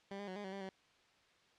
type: tone with pitch steps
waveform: 15% pulse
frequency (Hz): 197.6 / 202.9 / 185.4 / 205.6 / 190.1 / 197 / 190.6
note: G3 / G#3 / F#3 / G#3 / F#3 / G3 / G3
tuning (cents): +14 / -40 / +4 / -17 / +47 / +9 / -48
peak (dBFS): -37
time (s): 0.11-0.691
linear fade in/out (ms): 2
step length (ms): 83
effects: white hiss -69 dBFS RMS until 1.58 s + low-pass 4000 Hz 12 dB/octave